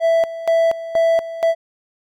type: tone with tremolo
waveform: triangle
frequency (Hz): 661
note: E5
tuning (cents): +5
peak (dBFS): -10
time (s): 0-1.55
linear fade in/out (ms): 50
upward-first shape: square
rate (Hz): 2.1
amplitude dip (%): 80
effects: none